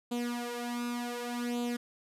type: tone with flanger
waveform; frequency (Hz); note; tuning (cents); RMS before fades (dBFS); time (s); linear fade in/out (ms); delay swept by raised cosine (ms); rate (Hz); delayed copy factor
sawtooth; 240.8; B3; -44; -35; 0.11-1.77; 10; 0.27 to 3.37; 0.67; +0.75
effects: resampled to 32000 Hz